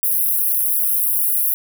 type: high-pass noise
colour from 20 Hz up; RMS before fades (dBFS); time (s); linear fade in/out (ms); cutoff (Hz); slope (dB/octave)
white; -18; 0.03-1.54; 0; 10000; 96
effects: none